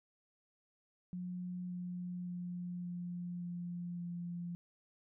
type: tone with pitch steps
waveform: sine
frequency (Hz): 179.7 / 178.46 / 177.23 / 176 / 174.79 / 173.58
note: F3 / F3 / F3 / F3 / F3 / F3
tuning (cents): +50 / +38 / +26 / +14 / +2 / -10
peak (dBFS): -39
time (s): 1.13-4.55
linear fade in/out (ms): 0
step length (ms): 570
effects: none